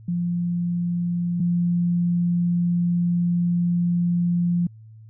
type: tone pair in turn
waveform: sine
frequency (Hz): 173.9 / 173.9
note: F3 / F3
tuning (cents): -7 / -7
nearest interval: unison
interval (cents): 0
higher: neither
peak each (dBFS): -21 / -18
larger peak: second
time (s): 0.08-1.4 / 1.4-4.67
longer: second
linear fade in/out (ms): 5
effects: added 110 Hz sine -42 dBFS peak until 5.09 s